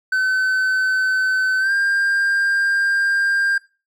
triangle tone with pitch glide, 1522 to 1597.7 Hz, F#6 to G6, +48 to +33 cents, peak -14 dBFS, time 0.12-3.58 s, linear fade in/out 5 ms, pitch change +85 cents, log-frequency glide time 1.59-1.72 s, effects noise-tail reverb RT60 0.3 s tail -19 dB re dry

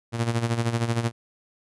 sawtooth tone with tremolo, 116.54 Hz, A#2, in tune, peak -16 dBFS, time 0.12-1.12 s, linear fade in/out 50 ms, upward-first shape sine, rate 13 Hz, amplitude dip 70%, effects resampled to 24000 Hz

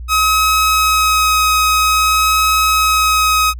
sawtooth tone with vibrato, 1271 Hz, D#6, 36 cents sharp, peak -7 dBFS, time 0.08-3.54 s, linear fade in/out 50 ms, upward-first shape sine, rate 0.51 Hz, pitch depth 8 cents each way, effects added 60 Hz sine -25 dBFS peak until 3.59 s

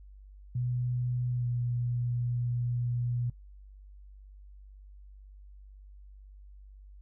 sine tone with pitch glide, 123.47 to 121.21 Hz, B2 to B2, 0 to -32 cents, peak -28 dBFS, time 0.55-3.3 s, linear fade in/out 5 ms, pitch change -32 cents, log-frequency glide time 1.35-1.45 s, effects noise-tail reverb RT60 0.1 s tail -21 dB re dry + added 49 Hz sine -48 dBFS peak until 7.01 s

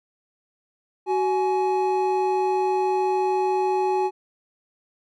triangle tone pair together, 374.6 / 841 Hz, F#4 / G#5, +21 / +22 cents, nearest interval octave + major second, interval 1401 cents, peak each -20 / -21 dBFS, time 1.06-4.11 s, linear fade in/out 50 ms, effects none

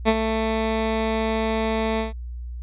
15% pulse tone with ADSR envelope, 221.5 Hz, A3, 12 cents sharp, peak -7 dBFS, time 0.05-2.13 s, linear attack 35 ms, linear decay 51 ms, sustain -8 dB, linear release 140 ms, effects added 60 Hz sine -30 dBFS peak until 2.62 s + resampled to 8000 Hz

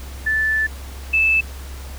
sine tone pair in turn, 1754 / 2628 Hz, A6 / E7, -6 / -6 cents, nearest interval perfect fifth, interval 700 cents, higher second, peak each -16 / -13 dBFS, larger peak second, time 0.26-0.67 / 1.13-1.41 s, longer first, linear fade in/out 10 ms, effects added 67 Hz sine -31 dBFS peak until 1.98 s + pink hiss -40 dBFS RMS until 1.98 s

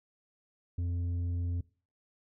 sine tone with tanh clipping, 87.31 Hz, F2, in tune, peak -31 dBFS, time 0.78-1.61 s, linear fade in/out 5 ms, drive 6 dB, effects noise-tail reverb RT60 0.4 s tail -22 dB re dry

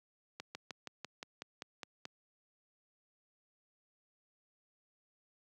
slowing click train, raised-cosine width 0.2 ms, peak -25 dBFS, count 10, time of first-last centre 0.4-2.054 s, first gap 150 ms, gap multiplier 1.05, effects high-pass 150 Hz 12 dB/octave

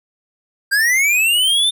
square linear sweep, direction up, 1568 to 3609 Hz, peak -13 dBFS, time 0.71-1.71 s, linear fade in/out 20 ms, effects none

